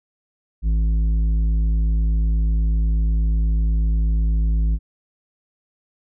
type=tone with tanh clipping; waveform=sine; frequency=54.1 Hz; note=A1; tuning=29 cents flat; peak=-17 dBFS; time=0.62-4.79 s; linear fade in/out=50 ms; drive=8 dB; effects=none